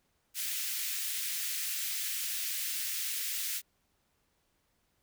white high-pass noise, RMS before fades -35 dBFS, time 0.34-3.62 s, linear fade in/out 50 ms, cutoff 1800 Hz, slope 24 dB/octave, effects pink hiss -75 dBFS RMS until 5.02 s

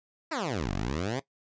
10% pulse exponential two-way sweep, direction down then up, 345 to 43.19 to 142.6 Hz, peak -21 dBFS, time 0.31-1.2 s, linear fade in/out 10 ms, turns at 0.73 s, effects noise-tail reverb RT60 0.1 s tail -18 dB re dry + resampled to 16000 Hz

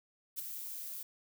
violet noise with ADSR envelope, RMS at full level -36 dBFS, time 0.36-1.03 s, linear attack 29 ms, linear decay 14 ms, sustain -7 dB, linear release 4 ms, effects none

